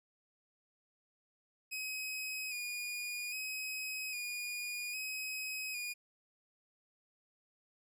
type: tone with vibrato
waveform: sawtooth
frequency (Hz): 2489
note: D#7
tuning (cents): 0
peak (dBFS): -35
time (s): 1.71-5.94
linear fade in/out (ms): 20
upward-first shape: square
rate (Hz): 0.62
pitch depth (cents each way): 33
effects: none